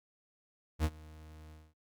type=tone with ADSR envelope; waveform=40% pulse; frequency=77.78 Hz; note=D#2; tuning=in tune; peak=-25 dBFS; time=0.79-1.74 s; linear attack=53 ms; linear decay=53 ms; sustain=-24 dB; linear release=230 ms; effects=noise-tail reverb RT60 0.2 s tail -26 dB re dry + Opus 48 kbps